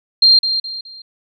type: tone with echo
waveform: sine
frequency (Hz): 4188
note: C8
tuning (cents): +1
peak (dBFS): -6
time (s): 0.22-0.39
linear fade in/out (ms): 5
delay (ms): 210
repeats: 3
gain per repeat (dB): -9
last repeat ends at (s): 1.02
effects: none